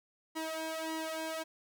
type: tone with flanger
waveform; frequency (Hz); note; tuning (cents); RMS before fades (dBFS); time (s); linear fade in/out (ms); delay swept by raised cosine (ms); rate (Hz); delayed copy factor
sawtooth; 320; D#4; +49; -38; 0.35-1.44; 20; 1 to 1.91; 1.7; +0.95
effects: none